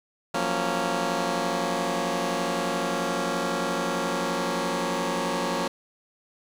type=chord; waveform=10% pulse; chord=Gb major seventh; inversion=third; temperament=just; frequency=173.43 / 185 / 231.2 / 277.5 Hz; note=F3 / Gb3 / Bb3 / Db4; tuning=-12 / 0 / -14 / +2 cents; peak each=-23 / -25 / -22 / -23 dBFS; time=0.34-5.68 s; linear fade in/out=5 ms; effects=low-pass 10000 Hz 12 dB/octave + 8-bit